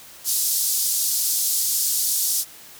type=band-pass noise; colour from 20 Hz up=white; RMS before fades=-22 dBFS; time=0.24-2.45 s; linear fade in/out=50 ms; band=4600 to 15000 Hz; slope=24 dB/octave; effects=white hiss -44 dBFS RMS until 2.79 s